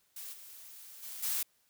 blue noise with level steps, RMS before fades -44 / -51 / -44 / -33 dBFS, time 0.16-1.43 s, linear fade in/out 5 ms, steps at 0.32 / 1.02 / 1.22 s, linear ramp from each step 20 ms, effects white hiss -72 dBFS RMS until 1.69 s

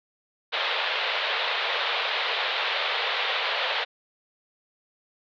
white band-pass noise, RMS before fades -27 dBFS, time 0.52-3.85 s, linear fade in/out 20 ms, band 450 to 3900 Hz, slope 48 dB/octave, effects none

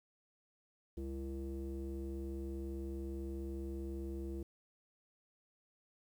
square tone with low-pass filter, 67.6 Hz, C#2, 43 cents flat, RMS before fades -42 dBFS, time 0.97-4.43 s, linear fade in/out 5 ms, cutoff 380 Hz, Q 7.4, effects 11-bit

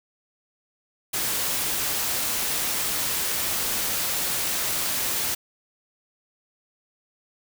white noise, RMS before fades -26 dBFS, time 1.13-5.35 s, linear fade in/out 10 ms, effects none

